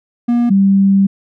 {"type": "tone pair in turn", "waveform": ["triangle", "sine"], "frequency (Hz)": [238.8, 195.81], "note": ["A#3", "G3"], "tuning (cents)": [42, -2], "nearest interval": "minor third", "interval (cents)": 344, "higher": "first", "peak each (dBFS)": [-8, -7], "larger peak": "second", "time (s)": [[0.28, 0.5], [0.5, 1.07]], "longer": "second", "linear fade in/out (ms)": 10, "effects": []}